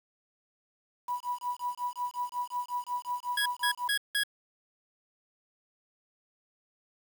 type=tone with tremolo; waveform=sine; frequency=981 Hz; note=B5; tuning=12 cents flat; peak=-28 dBFS; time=1.08-3.88 s; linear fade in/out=5 ms; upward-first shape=sine; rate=5.5 Hz; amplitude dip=95%
type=tone bursts; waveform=25% pulse; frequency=1661.2 Hz; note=G#6; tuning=in tune; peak=-22 dBFS; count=4; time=3.37-4.236 s; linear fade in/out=5 ms; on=89 ms; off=170 ms
effects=8-bit